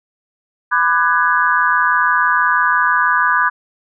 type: chord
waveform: sine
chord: G# half-diminished seventh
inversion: first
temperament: just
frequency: 996.7 / 1196.1 / 1495.1 / 1661.2 Hz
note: B5 / D6 / F#6 / G#6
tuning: +16 / +31 / +18 / 0 cents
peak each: -17 dBFS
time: 0.71-3.5 s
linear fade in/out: 20 ms
effects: none